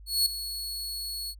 sawtooth tone with ADSR envelope, 4368 Hz, C#8, 26 cents flat, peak -17 dBFS, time 0.06-1.35 s, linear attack 200 ms, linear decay 5 ms, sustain -13 dB, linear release 58 ms, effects added 50 Hz sine -45 dBFS peak until 1.39 s

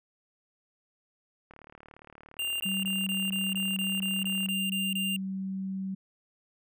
click train, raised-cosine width 0.5 ms, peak -34 dBFS, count 112, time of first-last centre 1.51-4.486 s, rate 37.3 Hz
square tone bursts, 2794 Hz, F7, in tune, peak -30 dBFS, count 12, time 2.39-5.163 s, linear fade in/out 2 ms, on 210 ms, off 23 ms
sine tone, 191.5 Hz, G3, 40 cents flat, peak -31 dBFS, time 2.65-5.95 s, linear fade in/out 10 ms
effects none

